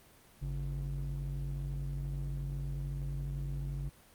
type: ring-modulated tone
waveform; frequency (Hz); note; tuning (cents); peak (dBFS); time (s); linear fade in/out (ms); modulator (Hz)
triangle; 95.4; G2; -47; -29; 0.41-3.9; 20; 44.2
effects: pink hiss -60 dBFS RMS until 4.14 s + Opus 32 kbps